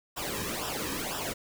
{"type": "noise with flanger", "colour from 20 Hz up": "pink", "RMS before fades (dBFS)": -34, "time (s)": [0.16, 1.34], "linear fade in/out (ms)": 20, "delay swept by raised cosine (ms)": [0.46, 1.46], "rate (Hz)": 2, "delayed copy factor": -0.75, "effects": []}